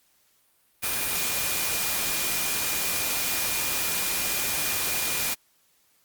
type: tone in noise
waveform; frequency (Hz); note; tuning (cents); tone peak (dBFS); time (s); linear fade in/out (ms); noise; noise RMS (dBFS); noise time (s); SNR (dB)
sine; 2424; D#7; -46; -36; 0.82-5.35; 20; white; -27; 0.82-5.35; -12
effects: white hiss -65 dBFS RMS until 6.04 s + Opus 48 kbps